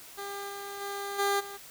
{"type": "tone with level steps", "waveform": "15% pulse", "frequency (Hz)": 400.4, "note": "G4", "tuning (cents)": 37, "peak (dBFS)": [-30, -32, -28, -19, -34], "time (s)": [0.17, 1.58], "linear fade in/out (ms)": 20, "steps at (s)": [0.48, 0.8, 1.18, 1.39], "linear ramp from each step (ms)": 20, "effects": ["white hiss -49 dBFS RMS until 1.7 s"]}